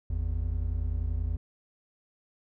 triangle tone pair together, 51.92 / 82.41 Hz, G#1 / E2, 0 / 0 cents, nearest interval minor sixth, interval 800 cents, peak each -28 dBFS, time 0.1-1.37 s, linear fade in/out 5 ms, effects none

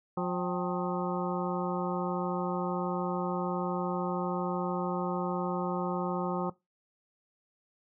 harmonic tone with a mistuned harmonic, 178.7 Hz, F3, 40 cents sharp, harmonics 1 / 2 / 3 / 4 / 5 / 6 / 7, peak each -32 / -35 / -37 / -38 / -39 / -40 / -40 dBFS, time 0.17-6.5 s, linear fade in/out 5 ms, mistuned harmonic 4, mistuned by +140 cents, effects noise-tail reverb RT60 0.2 s tail -20 dB re dry

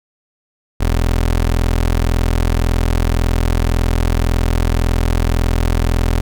25% pulse tone, 41.84 Hz, E1, 27 cents sharp, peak -9 dBFS, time 0.8-6.21 s, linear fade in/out 10 ms, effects none

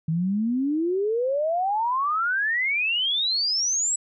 sine exponential sweep, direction up, 155.56 to 7902 Hz, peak -21 dBFS, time 0.08-3.96 s, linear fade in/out 5 ms, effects none

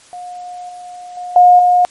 sine tone with level steps, 717 Hz, F5, 45 cents sharp, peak -26 / -29 / -23 / -3 / -7 dBFS, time 0.13-1.85 s, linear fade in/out 0 ms, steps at 0.69 / 1.17 / 1.36 / 1.59 s, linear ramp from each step 2 ms, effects white hiss -45 dBFS RMS until 1.9 s + MP3 48 kbps

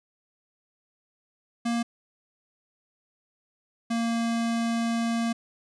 square tone pair in turn, 234.3 / 231.1 Hz, A#3 / A#3, +9 / -15 cents, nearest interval unison, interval 24 cents, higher first, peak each -25 dBFS, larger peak neither, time 1.65-1.83 / 3.9-5.33 s, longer second, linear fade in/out 10 ms, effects resampled to 22050 Hz

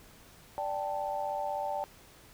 sine chord, D suspended fourth, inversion none, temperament equal, 587.3 / 784 / 880 Hz, D5 / G5 / A5, 0 / 0 / 0 cents, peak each -36 / -35 / -36 dBFS, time 0.58-1.84 s, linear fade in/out 0 ms, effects pink hiss -56 dBFS RMS until 2.33 s

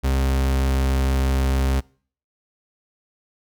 40% pulse tone, 66.5 Hz, C2, 29 cents sharp, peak -17 dBFS, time 0.03-1.81 s, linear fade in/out 20 ms, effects noise-tail reverb RT60 0.5 s tail -25 dB re dry

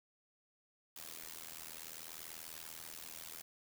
white noise with amplitude modulation, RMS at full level -45 dBFS, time 0.96-3.42 s, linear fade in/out 5 ms, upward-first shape sine, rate 80.5 Hz, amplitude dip 100%, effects none

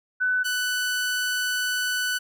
sine / sawtooth tone pair in turn, 1500 / 1492.7 Hz, F#6 / F#6, +23 / +15 cents, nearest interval unison, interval 8 cents, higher first, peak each -20 dBFS, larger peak neither, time 0.2-0.44 / 0.44-2.19 s, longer second, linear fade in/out 20 ms, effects none

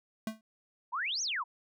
square tone with exponential decay, 219.8 Hz, A3, 2 cents flat, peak -30 dBFS, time 0.27-0.41 s, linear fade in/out 2 ms, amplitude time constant 30 ms
sine exponential two-way sweep, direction up then down, 888 to 6630 to 888 Hz, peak -31 dBFS, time 0.92-1.44 s, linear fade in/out 20 ms, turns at 1.22 s
effects none

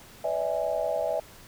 sine tone cluster, 499.7 / 584 / 645 / 826 Hz, B4 / D5 / E5 / G#5, +20 / -10 / -38 / -10 cents, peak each -34 / -30 / -28 / -35 dBFS, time 0.24-1.2 s, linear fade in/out 5 ms, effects pink hiss -50 dBFS RMS until 1.47 s

